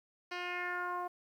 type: tone with low-pass filter sweep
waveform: 10% pulse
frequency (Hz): 356.1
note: F4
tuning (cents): +34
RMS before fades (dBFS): -38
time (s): 0.31-1.08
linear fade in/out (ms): 10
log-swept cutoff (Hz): 3800 to 850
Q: 3.1
effects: 11-bit